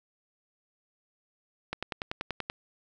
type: click train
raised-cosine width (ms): 0.3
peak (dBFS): -16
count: 9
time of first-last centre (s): 1.73-2.499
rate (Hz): 10.4
effects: none